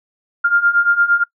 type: beating tone pair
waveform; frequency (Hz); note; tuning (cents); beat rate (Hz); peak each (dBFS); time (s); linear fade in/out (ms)
sine; 1396.9 / 1405.6; F6 / F6; 0 / +11; 8.7; -16 / -13; 0.44-1.24; 10
effects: noise-tail reverb RT60 0.1 s tail -25 dB re dry